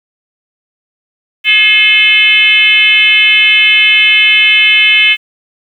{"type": "tone with frequency modulation", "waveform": "sine", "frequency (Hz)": 2598, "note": "E7", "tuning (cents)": -26, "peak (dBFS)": -4, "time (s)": [1.44, 5.17], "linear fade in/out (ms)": 50, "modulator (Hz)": 453, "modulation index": 1.3, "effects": ["7-bit"]}